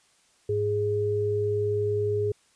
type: tone pair together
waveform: sine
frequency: 103.83 / 415.3 Hz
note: G#2 / G#4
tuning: 0 / 0 cents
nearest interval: 2 octaves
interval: 2400 cents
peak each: -29 / -24 dBFS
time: 0.49-2.32 s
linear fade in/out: 5 ms
effects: white hiss -63 dBFS RMS until 2.55 s + resampled to 22050 Hz